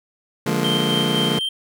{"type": "chord", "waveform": "25% pulse", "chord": "Bb dominant seventh", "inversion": "first", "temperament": "just", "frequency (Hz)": [145.68, 174.81, 209.8, 233.1], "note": ["D3", "F3", "Ab3", "Bb3"], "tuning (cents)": [-14, 2, 18, 0], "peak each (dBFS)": -21, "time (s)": [0.46, 1.39], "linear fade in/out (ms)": 5}
{"type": "tone with tremolo", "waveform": "triangle", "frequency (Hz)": 3142, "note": "G7", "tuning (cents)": 3, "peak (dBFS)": -19, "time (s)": [0.64, 1.49], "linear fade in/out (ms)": 5, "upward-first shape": "square", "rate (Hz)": 3.9, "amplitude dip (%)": 30}
{"effects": []}